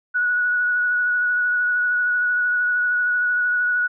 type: tone with vibrato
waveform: sine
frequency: 1466 Hz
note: F#6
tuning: 16 cents flat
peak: -17 dBFS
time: 0.14-3.88 s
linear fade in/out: 20 ms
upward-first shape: sine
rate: 13 Hz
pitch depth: 14 cents each way
effects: none